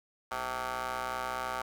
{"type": "ring-modulated tone", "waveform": "15% pulse", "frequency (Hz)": 123.47, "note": "B2", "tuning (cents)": 0, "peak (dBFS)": -24, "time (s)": [0.31, 1.62], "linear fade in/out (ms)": 5, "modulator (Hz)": 1020, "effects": []}